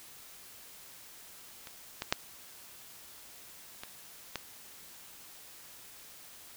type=clicks; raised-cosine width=0.2 ms; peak=-27 / -17 / -8 / -23 / -17 dBFS; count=5; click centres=1.672 / 2.021 / 2.125 / 3.835 / 4.357 s; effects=white hiss -52 dBFS RMS until 6.56 s